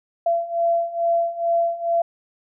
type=beating tone pair; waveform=sine; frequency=677 / 679.3 Hz; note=E5 / F5; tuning=+46 / -48 cents; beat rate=2.3 Hz; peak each=-23 / -20 dBFS; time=0.26-2.02 s; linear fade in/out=5 ms; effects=none